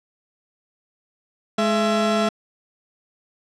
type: tone pair together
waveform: 30% pulse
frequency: 211 / 670 Hz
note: G#3 / E5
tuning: +28 / +28 cents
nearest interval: octave + minor sixth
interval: 2000 cents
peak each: -18 dBFS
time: 1.58-2.29 s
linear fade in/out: 5 ms
effects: low-pass 6000 Hz 12 dB/octave